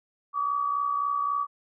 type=tone pair together; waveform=sine; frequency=1143 / 1206.7 Hz; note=D6 / D6; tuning=-47 / +47 cents; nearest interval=minor second; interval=94 cents; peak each=-25 / -32 dBFS; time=0.33-1.47 s; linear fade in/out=50 ms; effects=none